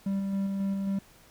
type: tone with tremolo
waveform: triangle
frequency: 196 Hz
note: G3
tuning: in tune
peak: -24 dBFS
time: 0.06-0.99 s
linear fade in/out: 5 ms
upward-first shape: square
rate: 3.7 Hz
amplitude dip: 25%
effects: pink hiss -57 dBFS RMS until 1.3 s